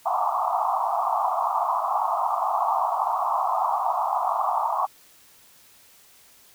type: band-pass noise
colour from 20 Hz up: pink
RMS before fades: -24 dBFS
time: 0.05-4.87 s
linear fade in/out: 20 ms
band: 680 to 1200 Hz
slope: 96 dB/octave
effects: white hiss -54 dBFS RMS until 6.54 s